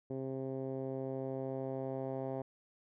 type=tone with low-pass filter sweep; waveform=10% pulse; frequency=133 Hz; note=C3; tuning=29 cents sharp; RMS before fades=-39 dBFS; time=0.1-2.42 s; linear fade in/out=5 ms; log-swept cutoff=420 to 690 Hz; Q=1.5; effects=none